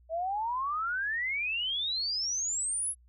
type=exponential sweep; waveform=sine; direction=up; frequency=633 to 11000 Hz; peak=-29 dBFS; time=0.09-2.95 s; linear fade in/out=50 ms; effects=added 60 Hz sine -57 dBFS peak until 3.08 s